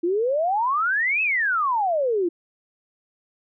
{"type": "exponential two-way sweep", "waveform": "sine", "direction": "up then down", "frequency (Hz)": [329.1, 2637, 329.1], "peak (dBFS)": -19, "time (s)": [0.03, 2.29], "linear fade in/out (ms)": 10, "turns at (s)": 1.22, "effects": []}